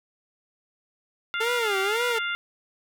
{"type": "harmonic tone", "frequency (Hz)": 699, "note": "F5", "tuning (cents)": 1, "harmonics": [2, 3, 4, 5], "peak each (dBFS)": [-28, -32, -34, -36], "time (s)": [1.34, 2.35], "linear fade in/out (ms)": 0}
{"type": "tone with vibrato", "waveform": "sawtooth", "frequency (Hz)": 433.3, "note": "A4", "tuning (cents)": -27, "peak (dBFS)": -21, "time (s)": [1.4, 2.19], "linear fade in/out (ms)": 10, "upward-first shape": "sine", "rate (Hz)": 1.9, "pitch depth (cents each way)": 210}
{"effects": []}